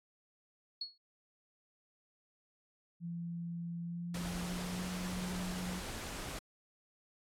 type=tone with exponential decay; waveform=sine; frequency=4345 Hz; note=C#8; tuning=35 cents flat; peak=-34 dBFS; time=0.81-0.98 s; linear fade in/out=5 ms; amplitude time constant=35 ms
type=tone with pitch glide; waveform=sine; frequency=170.3 to 181.47 Hz; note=F3 to F#3; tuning=-43 to -33 cents; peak=-38 dBFS; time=3-5.82 s; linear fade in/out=50 ms; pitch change=+110 cents; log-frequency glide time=3.82-4.85 s
type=noise; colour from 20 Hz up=pink; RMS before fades=-43 dBFS; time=4.14-6.39 s; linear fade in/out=5 ms
effects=low-pass 11000 Hz 12 dB/octave + AAC 64 kbps